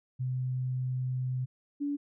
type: tone pair in turn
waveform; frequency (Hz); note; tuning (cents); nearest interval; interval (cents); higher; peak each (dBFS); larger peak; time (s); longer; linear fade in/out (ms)
sine; 127.9 / 287.1; C3 / D4; -39 / -39; octave + major second; 1400; second; -29 / -29; neither; 0.19-1.46 / 1.8-1.97; first; 20
effects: none